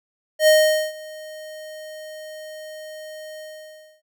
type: tone with ADSR envelope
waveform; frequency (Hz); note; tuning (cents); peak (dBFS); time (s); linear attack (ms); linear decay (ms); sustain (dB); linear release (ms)
square; 620; D#5; -6; -11; 0.39-4.02; 83; 450; -24; 620
effects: none